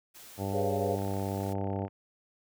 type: noise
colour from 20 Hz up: white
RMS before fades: -50 dBFS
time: 0.14-1.54 s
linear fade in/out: 20 ms
type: harmonic tone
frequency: 98 Hz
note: G2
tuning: in tune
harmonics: 1 / 2 / 3 / 4 / 5 / 6 / 7 / 8 / 9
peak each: -34 / -37 / -39 / -40 / -41 / -42 / -42 / -43 / -44 dBFS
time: 0.37-1.89 s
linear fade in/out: 50 ms
type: chord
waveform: sine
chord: C# dominant seventh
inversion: second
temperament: equal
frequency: 415.3 / 493.9 / 554.4 / 698.5 Hz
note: G#4 / B4 / C#5 / E#5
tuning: 0 / 0 / 0 / 0 cents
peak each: -33 / -36 / -35 / -35 dBFS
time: 0.53-0.96 s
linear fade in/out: 10 ms
type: click train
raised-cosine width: 0.5 ms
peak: -36 dBFS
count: 31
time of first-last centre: 0.99-1.88 s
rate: 33.7 Hz
effects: none